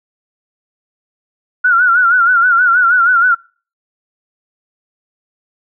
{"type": "tone with vibrato", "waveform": "sine", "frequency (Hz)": 1428, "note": "F6", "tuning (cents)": 38, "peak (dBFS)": -7, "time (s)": [1.64, 3.35], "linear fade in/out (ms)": 10, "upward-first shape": "sine", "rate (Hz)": 6.3, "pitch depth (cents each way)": 91, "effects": ["noise-tail reverb RT60 0.4 s tail -26 dB re dry"]}